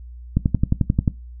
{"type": "click train", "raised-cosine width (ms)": 5, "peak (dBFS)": -4, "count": 9, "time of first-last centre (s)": [0.37, 1.078], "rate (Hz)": 11.3, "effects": ["noise-tail reverb RT60 0.2 s tail -19 dB re dry", "added 60 Hz sine -35 dBFS peak until 1.4 s"]}